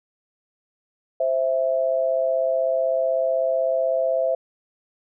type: tone pair together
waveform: sine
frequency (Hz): 523.3 / 659.3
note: C5 / E5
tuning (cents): 0 / 0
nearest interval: major third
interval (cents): 400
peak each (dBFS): -22 / -21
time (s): 1.2-4.35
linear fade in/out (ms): 5
effects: none